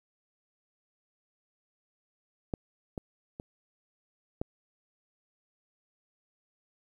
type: clicks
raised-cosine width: 2 ms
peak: -18 / -22 / -26 / -18 dBFS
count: 4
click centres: 2.538 / 2.978 / 3.399 / 4.415 s
effects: 10-bit